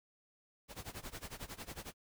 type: noise with tremolo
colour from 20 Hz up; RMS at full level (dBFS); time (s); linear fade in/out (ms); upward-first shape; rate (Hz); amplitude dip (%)
pink; -44; 0.68-1.94; 50; sine; 11; 90
effects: none